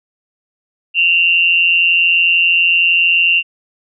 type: tone with amplitude modulation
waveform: sine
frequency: 2761 Hz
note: F7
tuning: 20 cents flat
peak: -6 dBFS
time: 0.94-3.43 s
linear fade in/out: 50 ms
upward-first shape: sine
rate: 173 Hz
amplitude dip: 65%
effects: none